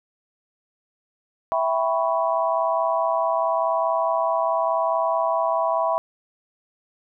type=chord; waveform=sine; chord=C# half-diminished seventh; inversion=first; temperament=equal; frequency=659.3 / 784 / 987.8 / 1108.7 Hz; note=E5 / G5 / B5 / C#6; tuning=0 / 0 / 0 / 0 cents; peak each=-22 / -28 / -24 / -28 dBFS; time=1.52-5.98 s; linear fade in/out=0 ms; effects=none